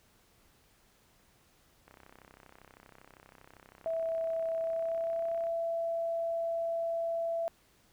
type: click train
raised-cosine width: 0.5 ms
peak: -38 dBFS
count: 118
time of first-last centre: 1.88-5.469 s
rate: 32.6 Hz
type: tone with pitch glide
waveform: sine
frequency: 656 to 667.9 Hz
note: E5 to E5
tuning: -9 to +23 cents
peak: -30 dBFS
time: 3.86-7.48 s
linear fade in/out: 0 ms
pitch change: +32 cents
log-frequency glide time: 4.57-5.35 s
effects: pink hiss -66 dBFS RMS until 7.92 s